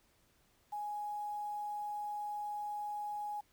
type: tone with quantisation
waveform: sine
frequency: 832 Hz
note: G#5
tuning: 3 cents sharp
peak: -37 dBFS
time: 0.72-3.41 s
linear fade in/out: 10 ms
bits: 10
effects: pink hiss -71 dBFS RMS until 3.52 s